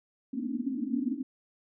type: band-pass noise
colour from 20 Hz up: pink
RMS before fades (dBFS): -32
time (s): 0.33-1.23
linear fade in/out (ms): 10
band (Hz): 230 to 290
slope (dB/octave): 96
effects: none